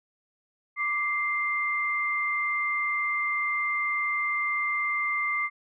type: tone pair together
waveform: sine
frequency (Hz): 1174.7 / 2093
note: D6 / C7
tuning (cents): 0 / 0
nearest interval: minor seventh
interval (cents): 1000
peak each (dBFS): -30 / -26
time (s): 0.76-5.5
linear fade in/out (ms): 50
effects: none